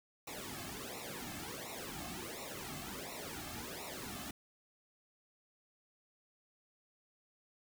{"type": "noise with flanger", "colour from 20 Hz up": "pink", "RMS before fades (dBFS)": -45, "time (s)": [0.27, 4.31], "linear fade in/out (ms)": 5, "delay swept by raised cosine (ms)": [0.62, 2.12], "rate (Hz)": 1.4, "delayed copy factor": -1, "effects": []}